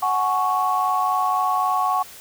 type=chord; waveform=sine; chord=F# suspended second; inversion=none; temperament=equal with one note detuned; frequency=740 / 843.7 / 1108.7 Hz; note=F#5 / G#5 / C#6; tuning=0 / +27 / 0 cents; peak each=-22 / -25 / -20 dBFS; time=0.02-2.03 s; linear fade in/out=10 ms; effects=tanh soft clip ceiling -9 dBFS + white hiss -42 dBFS RMS until 2.2 s